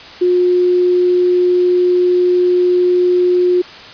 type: tone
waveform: sine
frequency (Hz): 358.7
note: F4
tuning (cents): +46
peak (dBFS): -9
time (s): 0.21-3.62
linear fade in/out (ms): 10
effects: white hiss -34 dBFS RMS until 3.93 s + resampled to 11025 Hz